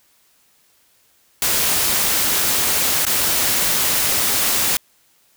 white noise with dropouts, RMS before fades -18 dBFS, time 1.42-4.77 s, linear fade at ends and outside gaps 1 ms, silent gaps 3.052-3.066 s, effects white hiss -58 dBFS RMS until 5.36 s

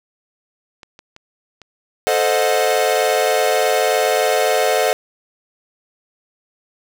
clicks, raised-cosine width 0.2 ms, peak -23 dBFS, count 4, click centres 0.832 / 0.991 / 1.164 / 1.617 s
45% pulse chord, A diminished seventh, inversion none, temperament equal with one note detuned, 440 / 523.3 / 622.3 / 729.8 Hz, A4 / C5 / Eb5 / Gb5, 0 / 0 / 0 / -24 cents, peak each -20 dBFS, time 2.07-4.93 s, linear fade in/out 0 ms
effects none

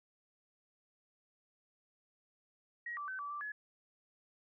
sine tone with pitch steps, 1898 / 1165 / 1530 / 1154 / 1172 / 1698 Hz, A#6 / D6 / G6 / D6 / D6 / G#6, +31 / -14 / -42 / -31 / -4 / +38 cents, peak -39 dBFS, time 2.86-3.52 s, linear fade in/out 5 ms, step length 110 ms, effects none

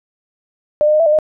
sine tone with pitch steps, 598 / 607 / 613 / 663 / 601 / 617 Hz, D5 / D#5 / D#5 / E5 / D5 / D#5, +31 / -43 / -26 / +10 / +40 / -15 cents, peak -9 dBFS, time 0.81-1.188 s, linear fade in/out 0 ms, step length 63 ms, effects none

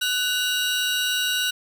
40% pulse tone cluster, 1493 / 2829 / 3869 Hz, F#6 / F7 / B7, +15 / +22 / -36 cents, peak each -25 dBFS, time 0.01-1.51 s, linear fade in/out 10 ms, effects none

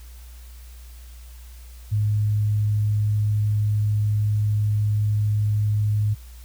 sine tone, 105.2 Hz, G#2, 23 cents sharp, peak -18 dBFS, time 1.91-6.15 s, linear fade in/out 20 ms, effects added 60 Hz sine -39 dBFS peak until 6.44 s + white hiss -52 dBFS RMS until 6.44 s

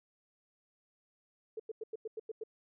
sine tone bursts, 440 Hz, A4, in tune, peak -37 dBFS, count 8, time 1.57-2.437 s, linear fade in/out 5 ms, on 27 ms, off 93 ms, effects none

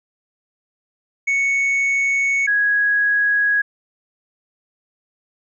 triangle / sine tone pair in turn, 2217 / 1660.9 Hz, C#7 / G#6, 0 / 0 cents, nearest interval perfect fourth, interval 500 cents, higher first, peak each -14 dBFS, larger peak neither, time 1.27-2.47 / 2.47-3.62 s, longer first, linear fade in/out 10 ms, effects resampled to 22050 Hz

